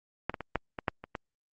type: clicks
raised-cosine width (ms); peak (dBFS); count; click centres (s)
0.5; -14 / -20 / -21 / -12 / -20 / -11 / -26 / -19; 8; 0.296 / 0.342 / 0.407 / 0.557 / 0.788 / 0.882 / 1.04 / 1.152
effects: Opus 48 kbps